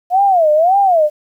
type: tone with vibrato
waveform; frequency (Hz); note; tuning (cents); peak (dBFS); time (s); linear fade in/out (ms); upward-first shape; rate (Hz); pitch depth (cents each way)
sine; 695; F5; -9; -8; 0.1-1.1; 50; sine; 1.8; 250
effects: 8-bit